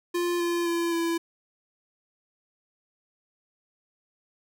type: tone with pitch steps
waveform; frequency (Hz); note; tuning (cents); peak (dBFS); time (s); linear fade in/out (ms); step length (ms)
square; 349.2 / 344.4 / 339.7 / 335; F4 / F4 / F4 / E4; 0 / -24 / -48 / +28; -25; 0.14-1.18; 10; 260
effects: none